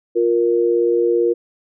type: tone pair together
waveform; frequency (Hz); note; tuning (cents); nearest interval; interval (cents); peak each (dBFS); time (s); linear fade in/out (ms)
sine; 351.7 / 469.5; F4 / A#4; +12 / +12; perfect fourth; 500; -16; 0.15-1.34; 20
effects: none